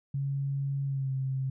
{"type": "tone with pitch glide", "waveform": "sine", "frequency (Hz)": [138.59, 133.02], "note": ["C#3", "C3"], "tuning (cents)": [0, 29], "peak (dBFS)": -28, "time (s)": [0.14, 1.5], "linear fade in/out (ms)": 5, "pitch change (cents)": -71, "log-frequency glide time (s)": [0.85, 1.12], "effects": []}